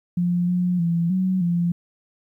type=tone with pitch steps; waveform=sine; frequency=175.8 / 178.9 / 169.1 / 186.5 / 172.6 Hz; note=F3 / F3 / E3 / F#3 / F3; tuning=+12 / +42 / +44 / +14 / -20 cents; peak=-18 dBFS; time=0.17-1.72 s; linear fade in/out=5 ms; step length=310 ms; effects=10-bit